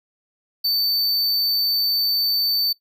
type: tone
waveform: square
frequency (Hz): 4552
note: C#8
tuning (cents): +45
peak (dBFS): -19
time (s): 0.64-2.73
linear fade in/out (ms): 10
effects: noise-tail reverb RT60 0.1 s tail -18 dB re dry